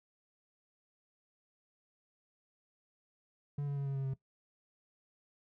triangle tone with pitch steps, 143.8 / 141.74 / 139.71 / 137.7 / 135.73 / 133.78 Hz, D3 / C#3 / C#3 / C#3 / C#3 / C3, -36 / +39 / +14 / -11 / -36 / +39 cents, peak -31 dBFS, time 3.58-4.138 s, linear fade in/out 5 ms, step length 93 ms, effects noise-tail reverb RT60 0.1 s tail -17 dB re dry

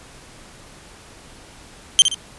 sawtooth tone with echo, 3136 Hz, G7, in tune, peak -3 dBFS, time 1.99-2.02 s, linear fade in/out 0 ms, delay 62 ms, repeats 2, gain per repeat -8 dB, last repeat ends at 2.144 s, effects pink hiss -44 dBFS RMS until 2.38 s + resampled to 24000 Hz

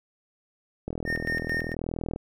click train, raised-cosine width 2 ms, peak -18 dBFS, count 53, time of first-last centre 0.88-2.161 s, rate 40.6 Hz
triangle tone with tremolo, 1831 Hz, A#6, 32 cents flat, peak -24 dBFS, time 1.05-1.75 s, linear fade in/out 50 ms, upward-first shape square, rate 4.5 Hz, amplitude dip 70%
effects none

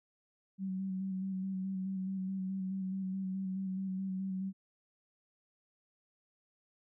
sine tone with vibrato, 190 Hz, F#3, 46 cents sharp, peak -34 dBFS, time 0.58-4.53 s, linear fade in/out 50 ms, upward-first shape square, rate 4.7 Hz, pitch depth 21 cents each way, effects none

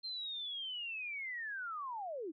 sine linear sweep, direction down, 4186 to 287.1 Hz, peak -39 dBFS, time 0.03-2.32 s, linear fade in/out 20 ms, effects none

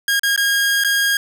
sawtooth tone with dropouts, 1628 Hz, G#6, 35 cents flat, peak -11 dBFS, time 0.08-1.17 s, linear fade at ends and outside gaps 2 ms, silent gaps 0.195-0.233 / 0.362-0.376 / 0.838-0.846 s, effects none

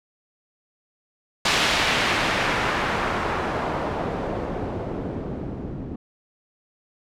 white noise with low-pass filter sweep, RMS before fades -25 dBFS, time 1.45-5.96 s, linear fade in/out 5 ms, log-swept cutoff 3700 to 230 Hz, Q 0.88, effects none

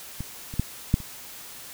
clicks, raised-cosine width 5 ms, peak -19 / -24 / -10 / -6 / -27 dBFS, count 5, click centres 0.206 / 0.539 / 0.596 / 0.941 / 1.003 s, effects white hiss -42 dBFS RMS until 1.73 s

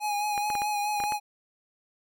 square tone with vibrato, 830.6 Hz, G#5, in tune, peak -27 dBFS, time 0-1.2 s, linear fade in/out 50 ms, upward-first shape sine, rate 4.7 Hz, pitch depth 28 cents each way
clicks, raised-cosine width 0.5 ms, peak -20 dBFS, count 7, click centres 0.378 / 0.502 / 0.553 / 0.619 / 1.002 / 1.038 / 1.122 s
effects none

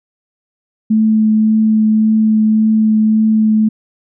sine tone with vibrato, 217.6 Hz, A3, 19 cents flat, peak -8 dBFS, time 0.9-3.69 s, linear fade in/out 10 ms, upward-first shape triangle, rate 1.8 Hz, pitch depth 11 cents each way, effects none

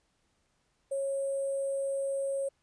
sine tone with sample-and-hold, 548 Hz, C#5, 20 cents flat, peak -29 dBFS, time 0.91-2.49 s, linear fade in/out 10 ms, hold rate 8820 Hz, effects pink hiss -74 dBFS RMS until 2.62 s + resampled to 22050 Hz

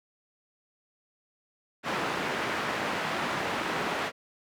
white band-pass noise, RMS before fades -31 dBFS, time 1.83-4.12 s, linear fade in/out 50 ms, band 140 to 1700 Hz, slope 12 dB/octave, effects none

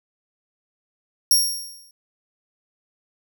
20% pulse tone with exponential decay, 5580 Hz, F8, 2 cents flat, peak -6 dBFS, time 1.31-1.91 s, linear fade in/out 2 ms, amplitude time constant 130 ms, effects none

